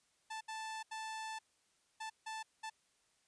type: tone bursts at uneven times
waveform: sawtooth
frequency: 880 Hz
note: A5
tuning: in tune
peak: -38 dBFS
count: 6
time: 0.3-0.41 / 0.48-0.83 / 0.91-1.39 / 2-2.1 / 2.26-2.43 / 2.63-2.7 s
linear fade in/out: 10 ms
effects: white hiss -75 dBFS RMS until 3.27 s + resampled to 22050 Hz